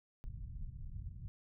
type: low-pass noise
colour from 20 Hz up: pink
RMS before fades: -45 dBFS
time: 0.24-1.28 s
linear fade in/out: 0 ms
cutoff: 130 Hz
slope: 24 dB/octave
effects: none